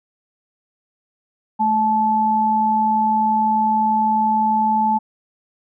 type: tone pair together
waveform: sine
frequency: 217.1 / 868.4 Hz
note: A3 / A5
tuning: -23 / -23 cents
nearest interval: 2 octaves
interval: 2400 cents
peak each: -22 / -15 dBFS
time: 1.59-4.99 s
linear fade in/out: 20 ms
effects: none